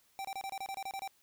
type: tone bursts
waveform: square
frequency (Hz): 780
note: G5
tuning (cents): -9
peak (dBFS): -38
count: 11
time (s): 0.19-1.076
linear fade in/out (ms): 0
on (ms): 56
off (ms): 27
effects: white hiss -69 dBFS RMS until 1.22 s